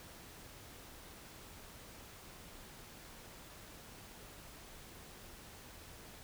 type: silence
effects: pink hiss -54 dBFS RMS until 6.23 s